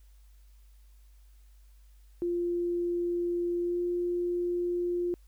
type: tone with pitch glide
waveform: sine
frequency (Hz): 347.8 to 351.2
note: F4 to F4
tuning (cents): -7 to +10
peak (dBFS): -27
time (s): 2.22-5.14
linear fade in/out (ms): 0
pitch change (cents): +17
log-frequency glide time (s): 3.61-3.79
effects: added 50 Hz sine -53 dBFS peak until 5.27 s + white hiss -70 dBFS RMS until 5.27 s